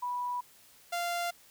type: tone pair in turn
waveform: sine / sawtooth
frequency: 982 / 694.4 Hz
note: B5 / F5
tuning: -10 / -10 cents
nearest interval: tritone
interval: 600 cents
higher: first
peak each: -31 / -27 dBFS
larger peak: second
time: 0.02-0.41 / 0.92-1.31 s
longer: neither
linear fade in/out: 10 ms
effects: white hiss -59 dBFS RMS until 1.5 s